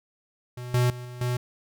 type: tone with level steps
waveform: square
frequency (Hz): 123.47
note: B2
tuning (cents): 0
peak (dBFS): -35 / -20 / -36 / -38 / -25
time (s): 0.57-1.37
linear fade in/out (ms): 5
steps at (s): 0.74 / 0.9 / 1.05 / 1.21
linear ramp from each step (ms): 2
effects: none